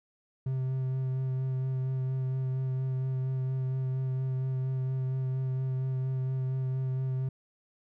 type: tone with vibrato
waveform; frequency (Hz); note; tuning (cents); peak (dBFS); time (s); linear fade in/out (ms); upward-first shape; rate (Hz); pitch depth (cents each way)
triangle; 130.81; C3; 0; -26; 0.46-7.29; 5; sine; 4.3; 15
effects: none